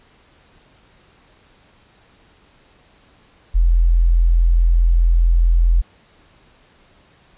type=tone; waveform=sine; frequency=42.37 Hz; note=E1; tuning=48 cents sharp; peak=-10 dBFS; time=3.54-5.82 s; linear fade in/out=20 ms; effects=pink hiss -53 dBFS RMS until 7.37 s + resampled to 8000 Hz